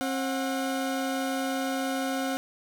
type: tone pair together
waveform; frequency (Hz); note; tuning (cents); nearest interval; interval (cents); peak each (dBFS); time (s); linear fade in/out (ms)
30% pulse; 267.4 / 731; C4 / F#5; +38 / -21; octave + perfect fourth; 1741; -26 / -30; 0.01-2.37; 0
effects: none